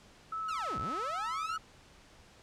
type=tone with vibrato; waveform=sine; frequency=1300 Hz; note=E6; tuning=24 cents flat; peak=-34 dBFS; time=0.32-1.58 s; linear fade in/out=5 ms; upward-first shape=square; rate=4.4 Hz; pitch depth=9 cents each way
type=linear two-way sweep; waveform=sawtooth; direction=down then up; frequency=1480 to 43.65 to 1480 Hz; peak=-35 dBFS; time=0.48-1.57 s; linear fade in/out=10 ms; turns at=0.79 s
effects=pink hiss -58 dBFS RMS until 2.42 s + low-pass 7000 Hz 12 dB/octave

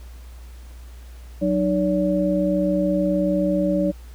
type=tone cluster; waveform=sine; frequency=185.6 / 304.4 / 571 Hz; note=F#3 / D#4 / D5; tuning=+6 / -38 / -49 cents; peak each=-22 dBFS; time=1.41-3.92 s; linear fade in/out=20 ms; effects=added 60 Hz sine -37 dBFS peak until 4.14 s + pink hiss -52 dBFS RMS until 4.14 s

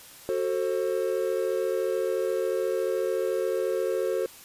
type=chord; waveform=triangle; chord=F# diminished; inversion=none; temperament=just; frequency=370 / 444 / 532.8 Hz; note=F#4 / A4 / C5; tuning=0 / +16 / +31 cents; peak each=-27 dBFS; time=0.29-4.26 s; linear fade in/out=0 ms; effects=white hiss -48 dBFS RMS until 4.44 s + resampled to 32000 Hz

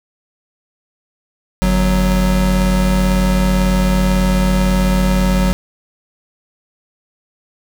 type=tone pair together; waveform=square; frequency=49.08 / 185.3 Hz; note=G1 / F#3; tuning=+3 / +3 cents; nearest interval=octave + major seventh; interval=2300 cents; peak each=-15 dBFS; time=1.62-5.53 s; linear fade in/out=0 ms; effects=none

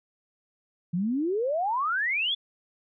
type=exponential sweep; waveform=sine; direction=up; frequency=164.81 to 3520 Hz; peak=-24 dBFS; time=0.93-2.35 s; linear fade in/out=10 ms; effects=none

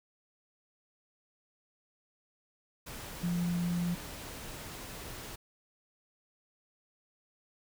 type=tone in noise; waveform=sine; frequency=174.1 Hz; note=F3; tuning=5 cents flat; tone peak=-29 dBFS; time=3.23-3.95 s; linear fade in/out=10 ms; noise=pink; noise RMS=-44 dBFS; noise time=2.86-5.36 s; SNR=+12 dB; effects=none

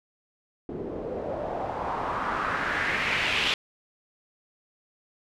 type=noise with low-pass filter sweep; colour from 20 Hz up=white; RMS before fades=-29 dBFS; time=0.69-3.54 s; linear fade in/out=2 ms; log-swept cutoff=360 to 3100 Hz; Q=2.8; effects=none

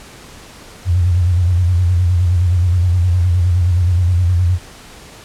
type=tone with vibrato; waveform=sine; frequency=88.7 Hz; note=F2; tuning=27 cents sharp; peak=-10 dBFS; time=0.85-4.59 s; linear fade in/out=50 ms; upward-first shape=square; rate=9.6 Hz; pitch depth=62 cents each way; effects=pink hiss -38 dBFS RMS until 5.24 s + low-pass 10000 Hz 12 dB/octave

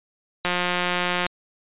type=click train; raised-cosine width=0.3 ms; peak=-7 dBFS; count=146; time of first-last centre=0.45-1.265 s; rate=178 Hz; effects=resampled to 8000 Hz

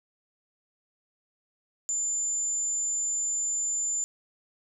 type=tone; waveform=sine; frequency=7130 Hz; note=A8; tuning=22 cents sharp; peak=-26 dBFS; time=1.89-4.04 s; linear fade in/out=0 ms; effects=none

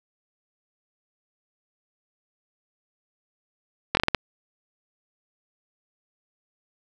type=slowing click train; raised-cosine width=0.3 ms; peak=-3 dBFS; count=6; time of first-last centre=3.95-4.147 s; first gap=21 ms; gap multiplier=1.32; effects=none

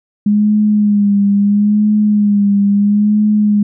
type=tone with vibrato; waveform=sine; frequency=206 Hz; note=G#3; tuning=14 cents flat; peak=-8 dBFS; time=0.26-3.63 s; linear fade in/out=5 ms; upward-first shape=sine; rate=0.75 Hz; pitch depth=45 cents each way; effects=none

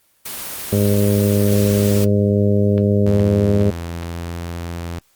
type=noise; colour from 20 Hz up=white; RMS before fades=-28 dBFS; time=0.25-2.05 s; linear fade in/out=10 ms
type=harmonic tone; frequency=101.9 Hz; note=G#2; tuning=32 cents flat; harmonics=1 / 2 / 3 / 4 / 5 / 6; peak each=-16 / -17 / -26 / -20 / -23 / -27 dBFS; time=0.72-3.71 s; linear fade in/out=10 ms
type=click train; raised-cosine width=0.3 ms; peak=-17 dBFS; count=4; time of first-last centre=2.78-4.03 s; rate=2.4 Hz
type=tone with pitch glide; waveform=sawtooth; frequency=84.7 to 85.34 Hz; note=E2 to F2; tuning=+48 to -39 cents; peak=-21 dBFS; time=3.06-4.99 s; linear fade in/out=0 ms; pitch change=+13 cents; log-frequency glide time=3.93-4.31 s
effects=white hiss -59 dBFS RMS until 5.15 s + Opus 24 kbps

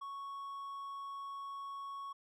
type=tone; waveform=triangle; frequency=1108.7 Hz; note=C#6; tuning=in tune; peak=-40 dBFS; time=0.01-2.13 s; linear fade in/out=10 ms; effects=none

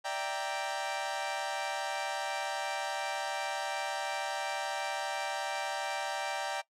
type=chord; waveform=sawtooth; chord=E half-diminished seventh; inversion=third; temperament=equal; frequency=587.3 / 659.3 / 784 / 932.3 Hz; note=D5 / E5 / G5 / Bb5; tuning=0 / 0 / 0 / 0 cents; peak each=-36 / -38 / -32 / -36 dBFS; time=0.04-6.62 s; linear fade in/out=20 ms; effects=noise-tail reverb RT60 0.1 s tail -19 dB re dry + low-pass 8000 Hz 12 dB/octave

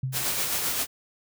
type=tone with exponential decay; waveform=sine; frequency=130.81 Hz; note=C3; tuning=in tune; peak=-23 dBFS; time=0.03-0.42 s; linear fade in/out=5 ms; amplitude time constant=84 ms
type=noise with tremolo; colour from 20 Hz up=white; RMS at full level=-26 dBFS; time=0.12-0.87 s; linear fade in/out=50 ms; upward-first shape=sine; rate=7.6 Hz; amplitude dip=35%
effects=none

